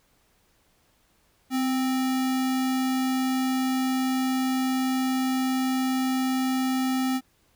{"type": "tone with sample-and-hold", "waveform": "sine", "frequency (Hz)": 258.7, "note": "C4", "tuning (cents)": -19, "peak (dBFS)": -22, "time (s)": [1.5, 7.21], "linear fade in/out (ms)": 50, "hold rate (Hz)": 1050, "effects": ["pink hiss -65 dBFS RMS until 7.55 s"]}